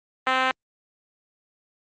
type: tone with band-pass filter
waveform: 5% pulse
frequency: 259.7 Hz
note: C4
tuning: 13 cents flat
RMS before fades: -22 dBFS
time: 0.27-0.51 s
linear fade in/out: 0 ms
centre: 1100 Hz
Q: 0.69
effects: low-pass 6000 Hz 12 dB/octave + Opus 24 kbps